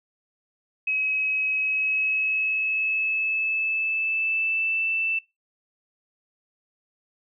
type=tone with pitch glide; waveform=sine; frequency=2553 to 2655 Hz; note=D#7 to E7; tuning=+44 to +12 cents; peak=-22 dBFS; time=0.87-5.19 s; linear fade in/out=5 ms; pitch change=+68 cents; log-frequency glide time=1.56-4.88 s; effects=noise-tail reverb RT60 0.2 s tail -20 dB re dry